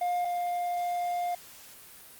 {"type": "tone pair in turn", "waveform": "triangle", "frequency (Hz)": [709, 705], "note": ["F5", "F5"], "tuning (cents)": [26, 16], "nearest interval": "unison", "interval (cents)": 10, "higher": "first", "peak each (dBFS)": [-24, -26], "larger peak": "first", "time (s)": [[0.01, 0.25], [0.25, 1.35]], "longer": "second", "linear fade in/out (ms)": 5, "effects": ["white hiss -50 dBFS RMS until 2.19 s", "Opus 32 kbps"]}